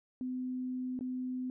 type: tone with dropouts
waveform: sine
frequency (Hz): 254.2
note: C4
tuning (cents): -50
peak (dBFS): -34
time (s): 0.21-1.5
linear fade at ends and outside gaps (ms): 1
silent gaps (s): 0.991-1.009
effects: none